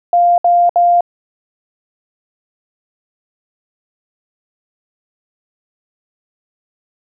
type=tone bursts; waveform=sine; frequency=698.5 Hz; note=F5; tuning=in tune; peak=-7 dBFS; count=3; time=0.13-1.008 s; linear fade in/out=2 ms; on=250 ms; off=64 ms; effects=none